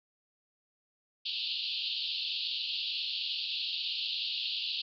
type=band-pass noise; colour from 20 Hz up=white; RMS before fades=-35 dBFS; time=1.25-4.82 s; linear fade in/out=10 ms; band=2700 to 4600 Hz; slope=96 dB/octave; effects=none